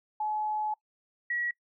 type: tone pair in turn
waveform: sine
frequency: 853 / 1920.5 Hz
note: G#5 / B6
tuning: +46 / -49 cents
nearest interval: octave + major second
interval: 1405 cents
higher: second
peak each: -28 dBFS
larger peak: neither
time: 0.2-0.74 / 1.3-1.51 s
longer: first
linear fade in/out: 5 ms
effects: noise-tail reverb RT60 0.1 s tail -23 dB re dry